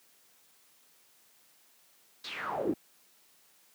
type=noise with band-pass filter sweep; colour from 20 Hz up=brown; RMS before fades=-34 dBFS; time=2.24-2.74 s; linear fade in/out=5 ms; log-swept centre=4400 to 270 Hz; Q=5.1; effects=white hiss -64 dBFS RMS until 3.74 s + high-pass 150 Hz 12 dB/octave